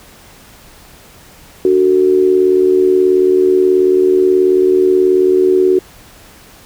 sine tone with amplitude modulation, 371.4 Hz, F#4, 7 cents sharp, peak -4 dBFS, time 1.65-5.79 s, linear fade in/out 2 ms, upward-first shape sine, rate 78.5 Hz, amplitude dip 70%, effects pink hiss -41 dBFS RMS until 6.65 s

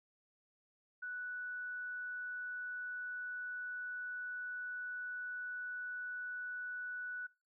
sine tone, 1480 Hz, F#6, in tune, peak -40 dBFS, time 1.02-7.27 s, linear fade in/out 10 ms, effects noise-tail reverb RT60 0.3 s tail -23 dB re dry

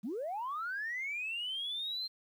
sine linear sweep, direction up, 180 to 4186 Hz, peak -34 dBFS, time 0.03-2.08 s, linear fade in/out 20 ms, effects tanh soft clip ceiling -31 dBFS + 11-bit

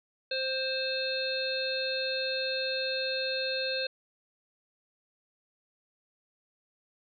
harmonic tone, 525 Hz, C5, 6 cents sharp, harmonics 1 / 3 / 5 / 7 / 8, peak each -33 / -37 / -37 / -38 / -34 dBFS, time 0.31-3.87 s, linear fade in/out 5 ms, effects none

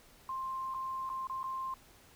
sine tone with dropouts, 1053 Hz, C6, 11 cents sharp, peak -35 dBFS, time 0.29-1.74 s, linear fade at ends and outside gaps 2 ms, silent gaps 0.741-0.745 / 1.093-1.099 / 1.271-1.297 / 1.431-1.44 s, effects pink hiss -60 dBFS RMS until 2.15 s

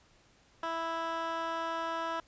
15% pulse tone with band-pass filter, 329.6 Hz, E4, in tune, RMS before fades -35 dBFS, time 0.63-2.2 s, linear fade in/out 2 ms, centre 1300 Hz, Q 1, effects pink hiss -64 dBFS RMS until 2.27 s + resampled to 16000 Hz

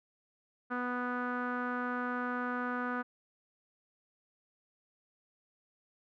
sawtooth tone with low-pass filter, 246.9 Hz, B3, in tune, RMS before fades -35 dBFS, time 0.7-3.03 s, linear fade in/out 20 ms, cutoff 1400 Hz, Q 6.3, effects none

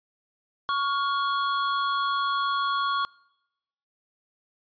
square tone pair together, 1115.7 / 1413 Hz, C#6 / F6, +11 / +20 cents, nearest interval major third, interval 409 cents, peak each -25 / -31 dBFS, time 0.69-3.05 s, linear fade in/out 0 ms, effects noise-tail reverb RT60 0.9 s tail -25 dB re dry + resampled to 11025 Hz

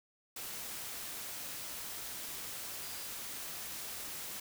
sine tone in noise, 4809 Hz, D8, 40 cents sharp, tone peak -53 dBFS, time 2.83-3.07 s, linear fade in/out 5 ms, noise white, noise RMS -43 dBFS, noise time 0.36-4.4 s, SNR -13 dB, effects none

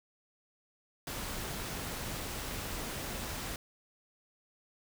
pink noise, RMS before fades -39 dBFS, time 1.07-3.56 s, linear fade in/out 2 ms, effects none

